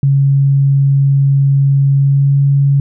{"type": "tone with pitch glide", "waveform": "sine", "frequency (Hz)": [138.4, 139.69], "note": ["C#3", "C#3"], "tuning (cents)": [-2, 14], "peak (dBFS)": -7, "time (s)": [0.03, 2.8], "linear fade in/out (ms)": 2, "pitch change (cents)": 16, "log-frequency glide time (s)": [1.95, 2.38], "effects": []}